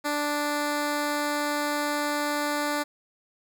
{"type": "tone", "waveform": "10% pulse", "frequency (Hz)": 293.7, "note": "D4", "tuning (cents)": 0, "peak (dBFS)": -17, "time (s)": [0.04, 2.84], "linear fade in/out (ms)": 20, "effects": []}